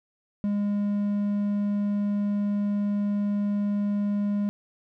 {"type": "tone", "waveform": "triangle", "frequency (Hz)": 204.4, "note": "G#3", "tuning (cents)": -27, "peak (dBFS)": -21, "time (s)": [0.44, 4.49], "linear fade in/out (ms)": 0, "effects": []}